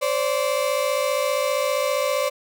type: tone pair together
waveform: 35% pulse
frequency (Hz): 523.3 / 578.4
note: C5 / D5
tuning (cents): 0 / -27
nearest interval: major second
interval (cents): 173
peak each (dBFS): -22 / -21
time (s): 0.01-2.3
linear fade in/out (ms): 20
effects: none